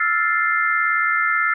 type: chord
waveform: sine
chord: F major seventh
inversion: third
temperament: equal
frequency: 1318.5 / 1396.9 / 1760 / 2093 Hz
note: E6 / F6 / A6 / C7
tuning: 0 / 0 / 0 / 0 cents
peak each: -22 dBFS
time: 0-1.54 s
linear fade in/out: 5 ms
effects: none